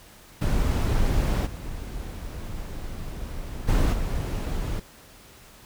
brown noise with level steps, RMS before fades -22 / -34 / -20 / -27 dBFS, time 0.41-4.8 s, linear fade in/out 10 ms, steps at 1.45 / 3.67 / 3.92 s, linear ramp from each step 20 ms, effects pink hiss -50 dBFS RMS until 5.65 s

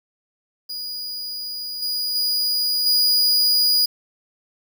45% pulse tone with level steps, 4903 Hz, D#8, 26 cents flat, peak -27 / -21 / -18 / -14 dBFS, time 0.69-3.86 s, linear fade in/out 10 ms, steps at 1.82 / 2.15 / 2.86 s, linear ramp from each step 5 ms, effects 8-bit

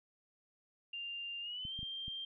sine tone with pitch glide, 2794 to 3173 Hz, F7 to G7, 0 to +20 cents, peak -40 dBFS, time 0.93-2.25 s, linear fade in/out 5 ms, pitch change +220 cents, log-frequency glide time 1.41-1.75 s
clicks, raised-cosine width 5 ms, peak -36 dBFS, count 4, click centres 1.652 / 1.791 / 1.83 / 2.081 s
effects none

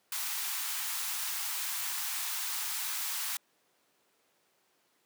white high-pass noise, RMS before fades -35 dBFS, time 0.12-3.37 s, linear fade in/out 2 ms, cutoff 800 Hz, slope 48 dB/octave, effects pink hiss -71 dBFS RMS until 5.05 s + high-pass 300 Hz 12 dB/octave

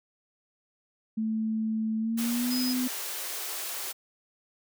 sine tone with pitch glide, 220 to 252.7 Hz, A3 to B3, 0 to +40 cents, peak -26 dBFS, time 1.17-2.88 s, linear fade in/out 10 ms, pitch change +240 cents, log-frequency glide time 1.99-2.58 s
white high-pass noise, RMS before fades -35 dBFS, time 2.17-3.93 s, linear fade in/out 20 ms, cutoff 330 Hz, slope 96 dB/octave
sine tone, 5030 Hz, D#8, 18 cents sharp, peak -32 dBFS, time 2.5-2.74 s, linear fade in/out 20 ms
effects none

